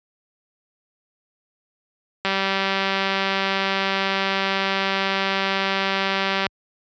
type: click train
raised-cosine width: 0.3 ms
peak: -6 dBFS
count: 819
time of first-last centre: 2.25-6.466 s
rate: 194 Hz
effects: high-pass 60 Hz 12 dB/octave + resampled to 16000 Hz